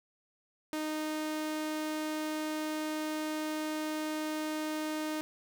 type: tone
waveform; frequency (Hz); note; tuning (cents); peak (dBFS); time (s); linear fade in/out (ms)
sawtooth; 308.8; D#4; -13; -29; 0.73-5.21; 0
effects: none